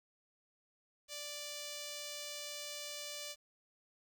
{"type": "tone with notch filter", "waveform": "5% pulse", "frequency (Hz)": 587.3, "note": "D5", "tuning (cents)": 0, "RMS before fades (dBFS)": -45, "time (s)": [1.08, 3.36], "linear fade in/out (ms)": 50, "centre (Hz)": 1400, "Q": 1, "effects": ["11-bit"]}